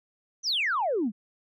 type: exponential sweep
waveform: sine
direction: down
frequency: 6272 to 189.8 Hz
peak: -23 dBFS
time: 0.43-1.12 s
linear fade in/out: 50 ms
effects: tanh soft clip ceiling -19 dBFS